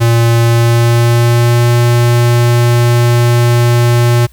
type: tone with pitch glide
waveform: square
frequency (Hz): 116.7 to 119.63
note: A#2 to A#2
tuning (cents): +2 to +45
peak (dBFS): -7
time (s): 0-4.27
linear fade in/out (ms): 20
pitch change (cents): +43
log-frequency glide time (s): 0.42-1.69
effects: added 60 Hz sine -39 dBFS peak until 4.32 s + white hiss -49 dBFS RMS until 4.32 s